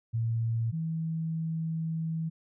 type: tone pair in turn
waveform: sine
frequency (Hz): 114.5 / 161.93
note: A#2 / E3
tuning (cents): -31 / -31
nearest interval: tritone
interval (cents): 600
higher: second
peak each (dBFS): -26 / -29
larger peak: first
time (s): 0.13-0.72 / 0.72-2.3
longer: second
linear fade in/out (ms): 20
effects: none